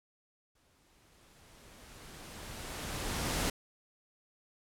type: noise with exponential growth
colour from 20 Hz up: pink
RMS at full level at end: -31 dBFS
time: 0.55-3.5 s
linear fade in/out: 5 ms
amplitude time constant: 640 ms
effects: low-pass 12000 Hz 12 dB/octave